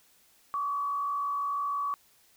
sine tone with frequency modulation, 1138 Hz, C#6, 45 cents sharp, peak -28 dBFS, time 0.54-1.94 s, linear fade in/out 0 ms, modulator 54 Hz, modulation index 0.48, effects white hiss -63 dBFS RMS until 2.36 s

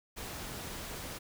pink noise, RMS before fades -42 dBFS, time 0.16-1.19 s, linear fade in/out 20 ms, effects none

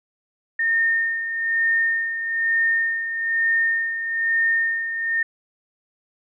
sine tone with tremolo, 1826 Hz, A#6, 36 cents flat, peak -16 dBFS, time 0.59-5.23 s, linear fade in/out 5 ms, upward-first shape sine, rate 1.1 Hz, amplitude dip 60%, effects none

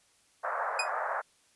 pink band-pass noise, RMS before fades -33 dBFS, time 0.43-1.22 s, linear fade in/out 20 ms, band 560 to 1700 Hz, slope 48 dB/octave
sawtooth tone with exponential decay, 2489 Hz, D#7, in tune, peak -21 dBFS, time 0.79-0.9 s, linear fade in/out 5 ms, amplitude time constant 23 ms
effects white hiss -66 dBFS RMS until 1.55 s + resampled to 24000 Hz

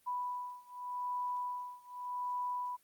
sine beating tone pair, 987.8 / 988.65 Hz, B5 / B5, 0 / +2 cents, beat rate 0.85 Hz, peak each -39 / -40 dBFS, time 0.06-2.77 s, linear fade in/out 20 ms, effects white hiss -70 dBFS RMS until 2.83 s + Opus 24 kbps

